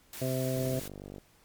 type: noise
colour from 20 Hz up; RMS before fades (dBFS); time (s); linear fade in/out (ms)
white; -43; 0.13-0.88; 2
type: harmonic tone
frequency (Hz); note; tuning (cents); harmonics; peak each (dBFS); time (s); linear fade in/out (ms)
130; C3; -11; 1 / 2 / 3 / 4 / 5; -32 / -35 / -38 / -36 / -36; 0.21-0.8; 10
type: click train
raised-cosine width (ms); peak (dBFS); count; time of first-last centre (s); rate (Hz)
2; -30; 31; 0.57-1.182; 49
effects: pink hiss -63 dBFS RMS until 1.44 s + MP3 96 kbps